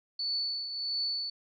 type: tone with tremolo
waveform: sine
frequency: 4467 Hz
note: C#8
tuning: 12 cents sharp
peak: -28 dBFS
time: 0.19-1.3 s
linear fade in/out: 5 ms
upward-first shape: triangle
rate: 1.5 Hz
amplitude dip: 60%
effects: none